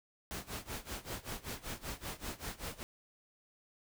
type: noise with tremolo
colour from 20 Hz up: pink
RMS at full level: -40 dBFS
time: 0.31-2.83 s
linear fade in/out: 0 ms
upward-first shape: sine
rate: 5.2 Hz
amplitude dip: 90%
effects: none